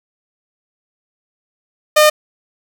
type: tone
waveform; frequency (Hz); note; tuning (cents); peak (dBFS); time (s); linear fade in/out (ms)
sawtooth; 608; D#5; -40; -3; 1.96-2.1; 10
effects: none